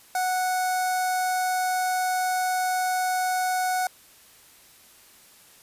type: tone with notch filter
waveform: sawtooth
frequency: 738 Hz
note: F#5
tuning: 5 cents flat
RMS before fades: -25 dBFS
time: 0.15-3.87 s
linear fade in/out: 2 ms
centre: 3000 Hz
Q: 0.88
effects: white hiss -53 dBFS RMS until 5.62 s + resampled to 32000 Hz